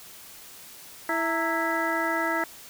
harmonic tone with a mistuned harmonic, 329.6 Hz, E4, in tune, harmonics 1 / 2 / 3 / 4 / 5 / 6, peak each -31 / -31 / -31 / -31 / -31 / -31 dBFS, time 1.09-2.44 s, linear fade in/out 2 ms, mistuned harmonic 3, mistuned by -120 cents, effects white hiss -46 dBFS RMS until 2.69 s

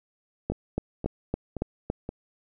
two click trains, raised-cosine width 2 ms, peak -19 / -13 dBFS, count 4 / 6, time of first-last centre 0.52-2.091 / 0.5-1.901 s, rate 1.91 / 3.57 Hz, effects none

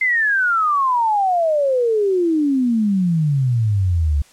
sine exponential sweep, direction down, 2100 to 69.3 Hz, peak -14 dBFS, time 0.01-4.22 s, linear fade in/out 5 ms, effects white hiss -50 dBFS RMS until 4.32 s + low-pass 9000 Hz 12 dB/octave

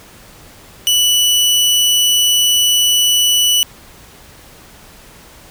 sawtooth tone, 2960 Hz, F#7, in tune, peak -7 dBFS, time 0.87-3.63 s, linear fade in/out 0 ms, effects pink hiss -41 dBFS RMS until 5.5 s

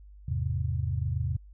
sine chord, E augmented, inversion none, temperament equal, 82.41 / 103.83 / 130.81 Hz, E2 / G#2 / B#2, 0 / 0 / 0 cents, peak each -30 / -32 / -31 dBFS, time 0.28-1.37 s, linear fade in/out 5 ms, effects added 50 Hz sine -47 dBFS peak until 1.53 s

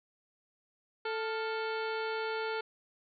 harmonic tone with a mistuned harmonic, 441.6 Hz, A4, 6 cents sharp, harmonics 1 / 2 / 3 / 4 / 5 / 6 / 7 / 8 / 9 / 10, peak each -35 / -39 / -39 / -49 / -45 / -50 / -50 / -52 / -55 / -50 dBFS, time 1.05-2.61 s, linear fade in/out 5 ms, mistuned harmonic 3, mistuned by +96 cents, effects none

